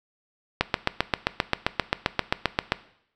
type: click train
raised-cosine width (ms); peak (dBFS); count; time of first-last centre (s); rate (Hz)
0.3; -3; 17; 0.61-2.721; 7.58
effects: noise-tail reverb RT60 0.7 s tail -17 dB re dry